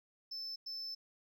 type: tone bursts at uneven times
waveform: sine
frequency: 5274 Hz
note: E8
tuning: in tune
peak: -38 dBFS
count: 2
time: 0.31-0.56 / 0.66-0.95 s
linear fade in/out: 10 ms
effects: tanh soft clip ceiling -39 dBFS + 13-bit